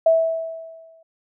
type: tone with exponential decay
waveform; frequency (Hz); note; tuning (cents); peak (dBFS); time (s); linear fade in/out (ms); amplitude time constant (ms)
sine; 653; E5; -17; -10; 0.06-1.03; 5; 210
effects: none